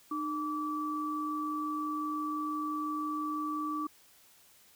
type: tone pair together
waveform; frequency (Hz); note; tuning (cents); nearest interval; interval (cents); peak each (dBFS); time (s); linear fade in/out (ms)
sine; 304.3 / 1156; D#4 / D6; -38 / -28; octave + major seventh; 2310; -35 / -34; 0.11-3.87; 5
effects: white hiss -61 dBFS RMS until 4.75 s